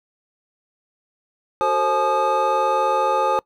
triangle tone cluster, 376.9 / 451.6 / 531 / 855 / 1226 Hz, F#4 / A4 / C5 / A5 / D#6, +32 / +45 / +25 / -50 / -26 cents, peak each -27 / -25 / -20 / -19 / -21 dBFS, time 1.61-3.39 s, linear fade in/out 0 ms, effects noise-tail reverb RT60 0.1 s tail -23 dB re dry

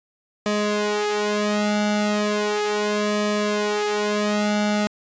sawtooth tone with flanger, 208.9 Hz, G#3, 10 cents sharp, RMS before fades -22 dBFS, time 0.46-4.87 s, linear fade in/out 0 ms, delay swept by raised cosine 1.7 to 3.4 ms, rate 0.36 Hz, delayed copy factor +0.95, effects resampled to 16000 Hz

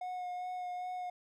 triangle tone with vibrato, 725 Hz, F#5, 35 cents flat, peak -35 dBFS, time 0.01-1.1 s, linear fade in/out 5 ms, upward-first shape sine, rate 2.5 Hz, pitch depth 16 cents each way, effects none

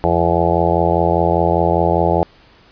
harmonic tone, 85 Hz, F2, 46 cents flat, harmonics 1 / 2 / 4 / 5 / 6 / 7 / 8 / 9 / 10, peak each -21 / -21 / -21 / -21 / -21 / -21 / -21 / -21 / -21 dBFS, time 0.04-2.23 s, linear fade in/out 0 ms, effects pink hiss -48 dBFS RMS until 2.71 s + resampled to 11025 Hz

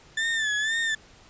35% pulse tone with vibrato, 1760 Hz, A6, in tune, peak -22 dBFS, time 0.17-0.95 s, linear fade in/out 5 ms, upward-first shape sine, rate 2 Hz, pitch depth 75 cents each way, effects pink hiss -53 dBFS RMS until 1.29 s + resampled to 16000 Hz

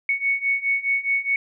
sine beating tone pair, 2217 / 2221.8 Hz, C#7 / C#7, 0 / +3 cents, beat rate 4.8 Hz, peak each -24 / -22 dBFS, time 0.09-1.36 s, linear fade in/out 2 ms, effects none

